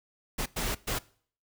pink noise bursts at uneven times, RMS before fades -31 dBFS, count 3, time 0.38-0.46 / 0.56-0.75 / 0.87-0.99 s, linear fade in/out 10 ms, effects noise-tail reverb RT60 0.5 s tail -21 dB re dry

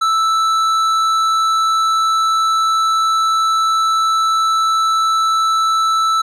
triangle tone with tanh clipping, 1318.5 Hz, E6, in tune, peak -14 dBFS, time 0.01-6.22 s, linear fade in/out 10 ms, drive 15 dB, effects none

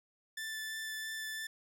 sawtooth tone with vibrato, 1760 Hz, A6, in tune, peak -35 dBFS, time 0.37-1.47 s, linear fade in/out 5 ms, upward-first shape sine, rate 3 Hz, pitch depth 8 cents each way, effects 12-bit

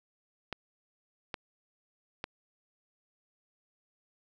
clicks, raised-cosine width 0.3 ms, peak -19 dBFS, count 3, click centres 0.527 / 1.342 / 2.241 s, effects none

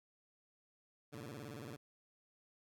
15% pulse tone with vibrato, 127.7 Hz, C3, 42 cents flat, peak -40 dBFS, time 1.12-1.77 s, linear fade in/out 20 ms, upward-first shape square, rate 18 Hz, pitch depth 240 cents each way, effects none

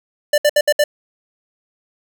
square tone bursts, 591 Hz, D5, 11 cents sharp, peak -11 dBFS, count 5, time 0.33-0.84 s, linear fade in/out 5 ms, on 50 ms, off 65 ms, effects 8-bit

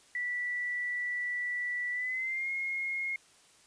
sine tone with pitch glide, 1961 to 2151 Hz, B6 to C7, -13 to +47 cents, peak -31 dBFS, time 0.15-3.16 s, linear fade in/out 2 ms, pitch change +160 cents, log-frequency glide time 1.92-2.5 s, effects white hiss -61 dBFS RMS until 3.66 s + resampled to 22050 Hz

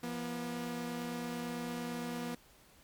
sawtooth tone pair together, 170.48 / 241.3 Hz, F3 / B3, -41 / -40 cents, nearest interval tritone, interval 601 cents, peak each -39 / -34 dBFS, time 0.03-2.35 s, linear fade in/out 5 ms, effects pink hiss -62 dBFS RMS until 2.83 s + MP3 96 kbps

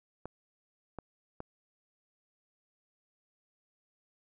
clicks, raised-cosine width 1 ms, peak -26 dBFS, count 3, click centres 0.256 / 0.987 / 1.404 s, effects none

